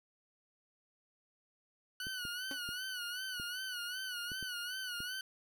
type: tone with vibrato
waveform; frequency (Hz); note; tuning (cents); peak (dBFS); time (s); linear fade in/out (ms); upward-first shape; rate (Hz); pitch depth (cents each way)
20% pulse; 1476; F#6; -5; -34; 2-5.21; 2; sine; 2.6; 75
type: clicks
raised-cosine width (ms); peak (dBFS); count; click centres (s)
3; -35; 7; 2.069 / 2.252 / 2.69 / 3.399 / 4.318 / 4.427 / 5.004
type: tone with exponential decay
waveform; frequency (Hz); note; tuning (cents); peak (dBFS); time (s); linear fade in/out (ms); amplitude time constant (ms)
sawtooth; 276.1; C#4; -7; -36; 2.51-2.61; 1; 20
effects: none